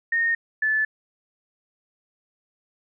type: tone pair in turn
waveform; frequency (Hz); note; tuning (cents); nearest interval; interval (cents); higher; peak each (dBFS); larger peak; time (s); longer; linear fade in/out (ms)
sine; 1844 / 1740.5; A#6 / A6; -19 / -19; minor second; 100; first; -19; neither; 0.12-0.35 / 0.62-0.85; neither; 5
effects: none

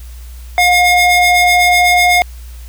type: ring-modulated tone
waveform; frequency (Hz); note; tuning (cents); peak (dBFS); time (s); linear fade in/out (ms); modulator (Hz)
square; 717; F5; +45; -5; 0.58-2.22; 0; 1430
effects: added 60 Hz sine -28 dBFS peak until 2.68 s + white hiss -43 dBFS RMS until 2.68 s

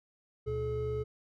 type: tone cluster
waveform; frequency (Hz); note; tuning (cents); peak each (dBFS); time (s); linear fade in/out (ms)
triangle; 73 / 121.8 / 427.6; D2 / B2 / A4; -10 / -24 / -49; -38 / -35 / -31; 0.46-1.04; 20
effects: none

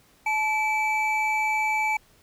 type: tone pair together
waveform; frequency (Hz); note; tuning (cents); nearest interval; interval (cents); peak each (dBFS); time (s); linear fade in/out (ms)
triangle; 865 / 2312; A5 / D7; -30 / -28; octave + perfect fourth; 1702; -23; 0.26-1.97; 5
effects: pink hiss -59 dBFS RMS until 2.22 s

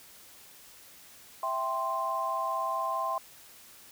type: chord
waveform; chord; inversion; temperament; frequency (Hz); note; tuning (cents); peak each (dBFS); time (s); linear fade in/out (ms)
sine; C major; first; equal; 659.3 / 784 / 1046.5; E5 / G5 / C6; 0 / 0 / 0; -35 / -36 / -30; 1.43-3.18; 2
effects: white hiss -53 dBFS RMS until 3.91 s

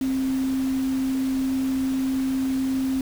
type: tone in noise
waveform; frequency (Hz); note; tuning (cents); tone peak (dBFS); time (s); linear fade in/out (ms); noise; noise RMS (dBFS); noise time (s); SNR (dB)
sine; 264.3; C4; +18; -21; 0.01-3.01; 2; pink; -39; 0.01-3.01; +15
effects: none

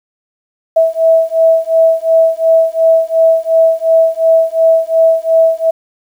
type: beating tone pair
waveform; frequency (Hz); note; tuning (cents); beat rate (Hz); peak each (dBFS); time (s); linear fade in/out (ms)
sine; 651 / 653.8; E5 / E5; -22 / -14; 2.8; -10; 0.76-5.71; 10
effects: 7-bit

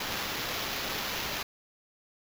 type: noise with sample-and-hold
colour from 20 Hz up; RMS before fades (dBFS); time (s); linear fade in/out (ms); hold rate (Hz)
white; -34; 0-1.43; 5; 8820
effects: none

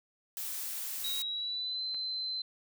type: noise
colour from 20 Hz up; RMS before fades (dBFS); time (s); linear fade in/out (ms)
blue; -38; 0.37-1.22; 0
type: tone with pitch glide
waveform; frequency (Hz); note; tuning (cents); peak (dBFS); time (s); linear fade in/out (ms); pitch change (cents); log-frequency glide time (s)
sine; 3823 to 4074; A#7 to C8; +43 to -47; -33; 1.04-2.42; 5; +110; 1.19-1.83
type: click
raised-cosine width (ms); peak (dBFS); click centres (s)
0.3; -34; 1.945
effects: none

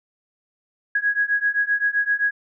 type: beating tone pair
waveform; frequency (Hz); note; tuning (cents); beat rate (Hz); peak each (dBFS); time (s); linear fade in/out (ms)
sine; 1654 / 1661.7; G#6 / G#6; -8 / +1; 7.7; -22 / -21; 0.95-2.31; 5
effects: none

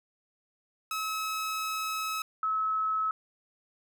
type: tone pair in turn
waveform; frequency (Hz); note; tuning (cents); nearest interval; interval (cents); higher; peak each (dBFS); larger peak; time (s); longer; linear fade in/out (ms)
sawtooth / sine; 1288 / 1292.8; E6 / E6; -41 / -34; unison; 7; second; -27 / -26; second; 0.91-2.22 / 2.43-3.11; first; 2
effects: none

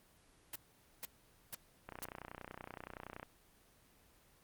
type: noise bursts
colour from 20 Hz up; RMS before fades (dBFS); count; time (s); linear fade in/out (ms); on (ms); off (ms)
white; -43; 4; 0.53-2.048; 5; 27; 470
type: click train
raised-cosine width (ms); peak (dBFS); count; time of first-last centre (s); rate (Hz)
0.5; -30; 42; 1.89-3.23; 30.6
effects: pink hiss -67 dBFS RMS until 4.43 s + Opus 24 kbps

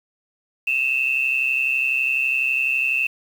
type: tone pair together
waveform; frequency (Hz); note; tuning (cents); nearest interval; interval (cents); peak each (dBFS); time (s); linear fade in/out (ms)
sine; 2579 / 2711; E7 / E7; -39 / +48; minor second; 87; -21; 0.67-3.07; 5
effects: 7-bit

